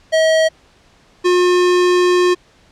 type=tone pair in turn; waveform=square; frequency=639 / 358.6 Hz; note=D#5 / F4; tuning=+46 / +46 cents; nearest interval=minor seventh; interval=1000 cents; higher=first; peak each=-11 dBFS; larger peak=neither; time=0.12-0.49 / 1.24-2.35 s; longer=second; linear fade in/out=20 ms; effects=pink hiss -51 dBFS RMS until 2.71 s + low-pass 6000 Hz 12 dB/octave